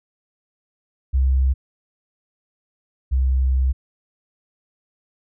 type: tone pair in turn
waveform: sine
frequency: 65.8 / 65.12 Hz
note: C2 / C2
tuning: +10 / -8 cents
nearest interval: unison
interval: 18 cents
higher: first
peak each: -14 / -15 dBFS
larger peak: first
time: 1.13-1.54 / 3.11-3.73 s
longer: second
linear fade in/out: 20 ms
effects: none